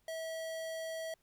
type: tone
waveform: square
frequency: 648 Hz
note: E5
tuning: 30 cents flat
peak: -39 dBFS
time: 0.08-1.14 s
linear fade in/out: 2 ms
effects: pink hiss -75 dBFS RMS until 1.22 s